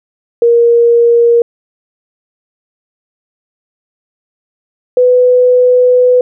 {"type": "tone pair in turn", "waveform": "sine", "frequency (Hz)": [470.4, 498.4], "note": ["A#4", "B4"], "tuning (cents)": [16, 16], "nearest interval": "minor second", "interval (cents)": 100, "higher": "second", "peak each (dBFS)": -4, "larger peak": "neither", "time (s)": [[0.42, 1.42], [4.97, 6.21]], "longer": "second", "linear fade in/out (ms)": 2, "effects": []}